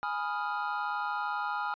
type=chord; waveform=triangle; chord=F half-diminished seventh; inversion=first; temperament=equal; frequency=830.6 / 987.8 / 1244.5 / 1396.9 Hz; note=Ab5 / Cb6 / Eb6 / F6; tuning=0 / 0 / 0 / 0 cents; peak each=-33 / -36 / -35 / -34 dBFS; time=0.03-1.74 s; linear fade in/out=0 ms; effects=resampled to 11025 Hz